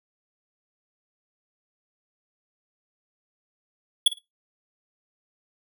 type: tone with echo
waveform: square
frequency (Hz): 3379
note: G#7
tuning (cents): +29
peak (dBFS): -13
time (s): 4.06-4.08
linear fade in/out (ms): 5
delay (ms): 54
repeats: 2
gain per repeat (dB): -15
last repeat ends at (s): 4.188
effects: noise-tail reverb RT60 0.2 s tail -20 dB re dry